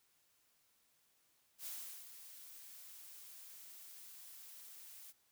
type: noise with ADSR envelope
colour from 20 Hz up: blue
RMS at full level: -45 dBFS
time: 1.58-5.13 s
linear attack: 79 ms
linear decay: 380 ms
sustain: -10 dB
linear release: 31 ms
effects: white hiss -75 dBFS RMS until 5.31 s